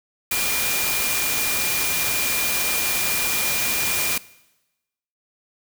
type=tone in noise; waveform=sine; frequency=2406 Hz; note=D7; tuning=41 cents sharp; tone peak=-27 dBFS; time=0.31-4.18 s; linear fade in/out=5 ms; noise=white; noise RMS=-23 dBFS; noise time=0.31-4.18 s; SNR=-7 dB; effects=noise-tail reverb RT60 1.0 s tail -20 dB re dry